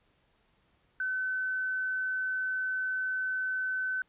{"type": "tone", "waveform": "sine", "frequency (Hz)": 1519, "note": "F#6", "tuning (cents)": 45, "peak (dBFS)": -29, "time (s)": [1, 4.02], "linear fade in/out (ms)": 2, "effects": ["pink hiss -70 dBFS RMS until 4.08 s", "resampled to 8000 Hz"]}